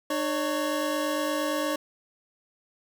25% pulse tone pair together, 302.2 / 555.8 Hz, D4 / C#5, +50 / +4 cents, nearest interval major seventh, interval 1054 cents, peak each -25 dBFS, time 0.1-1.76 s, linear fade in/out 5 ms, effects none

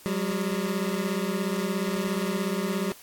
25% pulse beating tone pair, 185 / 202 Hz, F#3 / G#3, 0 / -48 cents, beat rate 17 Hz, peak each -25 dBFS, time 0.06-2.92 s, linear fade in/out 0 ms, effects white hiss -50 dBFS RMS until 3.02 s + AAC 64 kbps

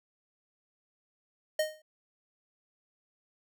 square tone with exponential decay, 619 Hz, D#5, 9 cents flat, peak -24 dBFS, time 1.59-1.82 s, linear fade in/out 5 ms, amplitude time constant 49 ms, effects none

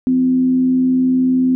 sine tone with frequency modulation, 256.7 Hz, C4, 33 cents flat, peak -11 dBFS, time 0.07-1.55 s, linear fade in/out 0 ms, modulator 79.6 Hz, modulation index 0.23, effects none

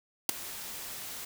white noise with ADSR envelope, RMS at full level -19 dBFS, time 0.29-1.25 s, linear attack 3 ms, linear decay 6 ms, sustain -22 dB, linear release 5 ms, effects none

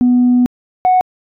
sine tone pair in turn, 246.9 / 737.9 Hz, B3 / F#5, 0 / -5 cents, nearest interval octave + perfect fifth, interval 1895 cents, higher second, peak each -6 dBFS, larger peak neither, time 0.01-0.46 / 0.85-1.01 s, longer first, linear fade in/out 0 ms, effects tanh soft clip ceiling -5 dBFS

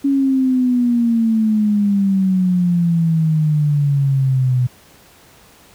sine exponential sweep, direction down, 279.7 to 124 Hz, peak -12 dBFS, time 0.04-4.67 s, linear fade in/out 10 ms, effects pink hiss -47 dBFS RMS until 5.74 s + high-pass 60 Hz 12 dB/octave

